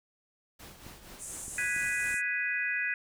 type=noise with tremolo; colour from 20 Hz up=pink; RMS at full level=-47 dBFS; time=0.59-2.15 s; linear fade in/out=10 ms; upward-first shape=triangle; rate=4.2 Hz; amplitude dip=60%
type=clicks; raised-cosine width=3 ms; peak=-35 dBFS; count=4; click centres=0.866 / 1.481 / 1.764 / 2.142 s
type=band-pass noise; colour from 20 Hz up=pink; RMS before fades=-42 dBFS; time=1.18-2.22 s; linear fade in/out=50 ms; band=6900 to 10000 Hz; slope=48 dB/octave
type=chord; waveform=sine; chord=G# minor seventh; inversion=third; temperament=equal; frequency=1480 / 1661.2 / 1975.5 / 2489 Hz; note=F#6 / G#6 / B6 / D#7; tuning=0 / 0 / 0 / 0 cents; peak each=-38 / -33 / -33 / -34 dBFS; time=1.58-2.94 s; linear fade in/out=2 ms
effects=none